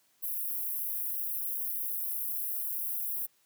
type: high-pass noise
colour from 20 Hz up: white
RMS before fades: -34 dBFS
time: 0.22-3.27 s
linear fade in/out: 20 ms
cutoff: 11000 Hz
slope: 48 dB/octave
effects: white hiss -69 dBFS RMS until 3.45 s + high-pass 100 Hz 12 dB/octave